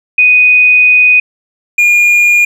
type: tone pair in turn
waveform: sine / triangle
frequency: 2489 / 2425 Hz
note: D#7 / D#7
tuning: 0 / -45 cents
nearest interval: unison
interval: 45 cents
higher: first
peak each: -3 dBFS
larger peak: neither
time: 0.18-1.2 / 1.78-2.45 s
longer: first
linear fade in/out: 5 ms
effects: none